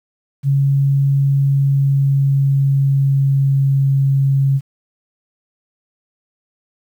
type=tone with pitch glide; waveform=sine; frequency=138.59 to 136.92 Hz; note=C#3 to C#3; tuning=0 to -21 cents; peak=-11 dBFS; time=0.43-4.61 s; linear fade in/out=50 ms; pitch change=-21 cents; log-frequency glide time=1.37-3.96 s; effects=8-bit